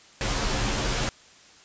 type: noise with comb filter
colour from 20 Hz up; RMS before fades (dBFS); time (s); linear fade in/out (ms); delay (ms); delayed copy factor
pink; -26; 0.21-1.09; 0; 12; -0.9
effects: white hiss -52 dBFS RMS until 1.64 s + resampled to 16000 Hz